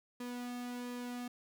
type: tone with flanger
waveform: sawtooth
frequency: 244.9 Hz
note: B3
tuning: 14 cents flat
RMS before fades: -42 dBFS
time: 0.2-1.28 s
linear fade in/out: 5 ms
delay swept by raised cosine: 1.4 to 2.04 ms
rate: 1.4 Hz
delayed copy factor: -0.55
effects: none